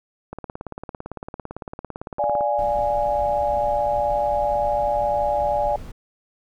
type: click train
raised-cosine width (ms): 1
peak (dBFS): -18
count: 38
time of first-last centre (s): 0.33-2.409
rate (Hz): 17.8
type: chord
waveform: sine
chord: D diminished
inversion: none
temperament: equal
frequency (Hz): 587.3 / 698.5 / 830.6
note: D5 / F5 / Ab5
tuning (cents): 0 / 0 / 0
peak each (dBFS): -22 / -27 / -22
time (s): 2.19-5.76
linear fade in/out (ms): 2
type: noise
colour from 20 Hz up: brown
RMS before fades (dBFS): -35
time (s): 2.58-5.92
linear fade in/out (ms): 10
effects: none